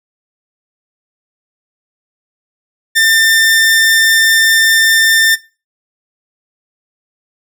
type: tone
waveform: sawtooth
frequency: 1795 Hz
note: A6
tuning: 34 cents sharp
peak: -4 dBFS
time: 2.95-5.36 s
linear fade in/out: 20 ms
effects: noise-tail reverb RT60 0.3 s tail -18 dB re dry